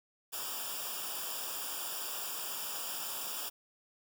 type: noise with comb filter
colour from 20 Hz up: white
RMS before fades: -39 dBFS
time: 0.32-3.5 s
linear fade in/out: 20 ms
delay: 0.48 ms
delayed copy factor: -0.9
effects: none